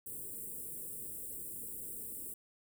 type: band-stop noise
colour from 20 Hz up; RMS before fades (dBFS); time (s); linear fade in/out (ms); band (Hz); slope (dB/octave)
white; -44; 0.06-2.34; 5; 520 to 7800; 96
effects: none